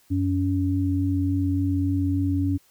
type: tone pair together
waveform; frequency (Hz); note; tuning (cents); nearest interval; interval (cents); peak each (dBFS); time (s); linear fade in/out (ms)
sine; 92.5 / 281; F#2 / C#4; 0 / +24; octave + perfect fifth; 1924; -23; 0.1-2.58; 20
effects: white hiss -60 dBFS RMS until 2.7 s